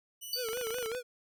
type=tone; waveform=10% pulse; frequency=2960 Hz; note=F#7; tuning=in tune; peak=-33 dBFS; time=0.21-0.88 s; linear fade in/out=20 ms
type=tone with exponential decay; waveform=square; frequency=4572 Hz; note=D8; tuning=47 cents flat; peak=-29 dBFS; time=0.33-0.6 s; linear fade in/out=2 ms; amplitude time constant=58 ms
type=tone with vibrato; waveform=square; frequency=470.7 Hz; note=A#4; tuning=17 cents sharp; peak=-35 dBFS; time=0.35-1.03 s; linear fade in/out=50 ms; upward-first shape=sine; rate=5.2 Hz; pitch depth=120 cents each way
type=clicks; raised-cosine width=0.3 ms; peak=-25 dBFS; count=12; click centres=0.487 / 0.532 / 0.573 / 0.613 / 0.67 / 0.706 / 0.744 / 0.785 / 0.827 / 0.86 / 0.917 / 0.949 s
effects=none